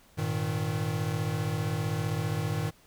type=chord; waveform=square; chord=Ab suspended second; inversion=none; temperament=equal with one note detuned; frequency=101.22 / 116.54 / 155.56 Hz; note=Ab2 / Bb2 / Eb3; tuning=-44 / 0 / 0 cents; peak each=-34 / -34 / -32 dBFS; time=0.17-2.71 s; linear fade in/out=20 ms; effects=pink hiss -60 dBFS RMS until 2.86 s